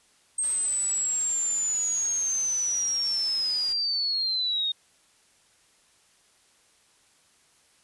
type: linear sweep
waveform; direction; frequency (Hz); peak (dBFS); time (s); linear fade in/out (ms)
sine; down; 8400 to 3683; -24; 0.38-4.72; 5
type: noise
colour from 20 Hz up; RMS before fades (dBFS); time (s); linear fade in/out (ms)
white; -43; 0.42-3.74; 20
effects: white hiss -62 dBFS RMS until 7.83 s + resampled to 24000 Hz